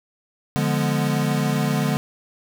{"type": "chord", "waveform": "square", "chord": "D diminished seventh", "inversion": "none", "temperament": "equal", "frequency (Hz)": [146.83, 174.61, 207.7, 246.9], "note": ["D3", "F3", "Ab3", "Cb4"], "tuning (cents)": [0, 0, 0, 0], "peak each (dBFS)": [-23, -28, -26, -27], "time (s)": [0.56, 1.97], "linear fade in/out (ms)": 0, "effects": []}